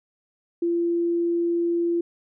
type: tone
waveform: sine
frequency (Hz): 341.7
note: F4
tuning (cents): -38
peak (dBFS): -20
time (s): 0.62-2.01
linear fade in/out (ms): 5
effects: none